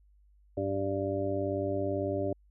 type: harmonic tone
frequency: 98 Hz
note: G2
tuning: in tune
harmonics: 1 / 2 / 3 / 4 / 6 / 7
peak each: -36 / -44 / -35 / -34 / -33 / -42 dBFS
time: 0.57-2.33 s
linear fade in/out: 5 ms
effects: added 50 Hz sine -59 dBFS peak until 2.5 s